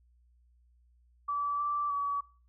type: tone with pitch steps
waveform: sine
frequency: 1154 / 1167 / 1139 Hz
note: D6 / D6 / C#6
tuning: -31 / -11 / +47 cents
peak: -29 dBFS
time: 1.28-2.21 s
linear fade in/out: 10 ms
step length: 310 ms
effects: noise-tail reverb RT60 0.4 s tail -19 dB re dry + added 60 Hz sine -62 dBFS peak until 2.48 s